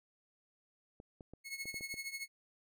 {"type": "clicks", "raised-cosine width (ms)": 2, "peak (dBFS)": -37, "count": 7, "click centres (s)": [1.001, 1.208, 1.336, 1.656, 1.743, 1.809, 1.941]}
{"type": "tone with tremolo", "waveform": "sawtooth", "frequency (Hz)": 2184, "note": "C#7", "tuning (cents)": -26, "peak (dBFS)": -34, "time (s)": [1.44, 2.28], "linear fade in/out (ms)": 50, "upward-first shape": "triangle", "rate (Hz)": 13, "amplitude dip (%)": 85}
{"effects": []}